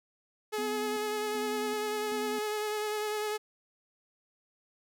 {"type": "tone with vibrato", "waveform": "sawtooth", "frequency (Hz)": 423.7, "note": "G#4", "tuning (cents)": 35, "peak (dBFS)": -27, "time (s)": [0.52, 3.38], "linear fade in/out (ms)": 20, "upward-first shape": "sine", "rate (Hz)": 10, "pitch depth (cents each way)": 22}
{"type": "tone with tremolo", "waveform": "triangle", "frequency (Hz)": 252.5, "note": "B3", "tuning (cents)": 39, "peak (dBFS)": -35, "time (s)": [0.58, 2.39], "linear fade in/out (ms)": 5, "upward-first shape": "square", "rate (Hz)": 1.3, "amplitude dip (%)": 55}
{"effects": []}